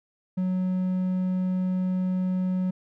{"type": "tone", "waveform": "triangle", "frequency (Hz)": 184.5, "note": "F#3", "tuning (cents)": -5, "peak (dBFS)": -21, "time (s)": [0.37, 2.71], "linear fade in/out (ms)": 10, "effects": []}